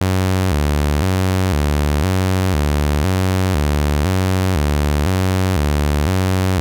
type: tone with vibrato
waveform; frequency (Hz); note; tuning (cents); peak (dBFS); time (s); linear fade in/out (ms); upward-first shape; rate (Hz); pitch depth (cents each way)
sawtooth; 83; E2; +12; -10; 0.01-6.6; 0; square; 0.99; 210
effects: none